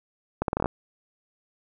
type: accelerating click train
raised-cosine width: 1 ms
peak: -10 dBFS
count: 8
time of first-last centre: 0.42-0.659 s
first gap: 62 ms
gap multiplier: 0.79
effects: none